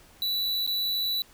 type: tone with dropouts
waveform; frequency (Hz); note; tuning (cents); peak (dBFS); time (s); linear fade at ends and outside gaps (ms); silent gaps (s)
square; 3951; B7; 0; -26; 0.22-1.22; 1; 0.665-0.675
effects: pink hiss -55 dBFS RMS until 1.33 s